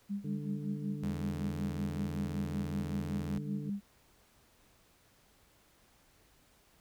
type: tone with tremolo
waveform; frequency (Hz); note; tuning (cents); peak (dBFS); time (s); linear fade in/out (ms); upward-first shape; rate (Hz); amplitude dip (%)
sine; 201.2; G3; +45; -32; 0.09-3.81; 20; sine; 5.3; 85
type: harmonic tone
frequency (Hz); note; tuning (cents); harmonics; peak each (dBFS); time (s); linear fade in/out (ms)
146.83; D3; 0; 1 / 2 / 3; -39 / -45 / -51; 0.24-3.7; 5
type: tone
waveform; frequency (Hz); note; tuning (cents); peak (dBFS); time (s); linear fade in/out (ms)
sawtooth; 83.4; E2; +21; -36; 1.03-3.38; 0
effects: pink hiss -66 dBFS RMS until 6.8 s